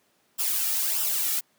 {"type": "noise with flanger", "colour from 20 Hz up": "blue", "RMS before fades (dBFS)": -26, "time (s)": [0.38, 1.41], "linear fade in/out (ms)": 20, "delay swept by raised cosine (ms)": [0.46, 1.96], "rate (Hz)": 1.6, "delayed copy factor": -0.55, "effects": ["pink hiss -66 dBFS RMS until 1.58 s", "high-pass 200 Hz 12 dB/octave"]}